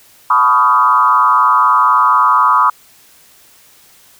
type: tone with frequency modulation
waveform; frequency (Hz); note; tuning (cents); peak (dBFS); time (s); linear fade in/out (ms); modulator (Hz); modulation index
sine; 1123; C#6; +22; -7; 0.3-2.7; 5; 124; 1.5
effects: white hiss -46 dBFS RMS until 4.19 s